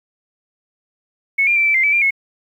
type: tone with pitch steps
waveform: sine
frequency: 2202 / 2394 / 2337 / 2324 / 2091 / 2303 / 2384 / 2183 Hz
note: C#7 / D7 / D7 / D7 / C7 / D7 / D7 / C#7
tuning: -12 / +33 / -9 / -19 / -2 / -34 / +25 / -27 cents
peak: -12 dBFS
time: 1.38-2.108 s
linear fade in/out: 10 ms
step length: 91 ms
effects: 8-bit